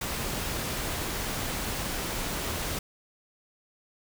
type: noise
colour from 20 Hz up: pink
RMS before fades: -32 dBFS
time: 0.01-2.79 s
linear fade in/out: 5 ms
effects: none